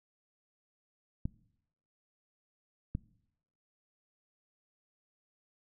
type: clicks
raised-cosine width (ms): 5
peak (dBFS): -21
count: 2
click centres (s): 1.255 / 2.951
effects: noise-tail reverb RT60 0.8 s tail -22 dB re dry